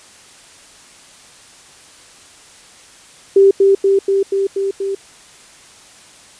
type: tone with echo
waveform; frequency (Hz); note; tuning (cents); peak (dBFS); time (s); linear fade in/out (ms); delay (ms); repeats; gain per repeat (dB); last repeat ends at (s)
sine; 392; G4; 0; -5; 3.36-3.51; 5; 240; 6; -2; 4.95
effects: white hiss -43 dBFS RMS until 6.39 s + resampled to 22050 Hz